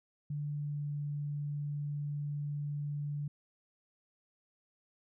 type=tone with pitch glide; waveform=sine; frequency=146.8 to 145.79 Hz; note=D3 to D3; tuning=0 to -12 cents; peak=-34 dBFS; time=0.3-3.28 s; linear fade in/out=5 ms; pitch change=-12 cents; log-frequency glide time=0.51-0.9 s; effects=none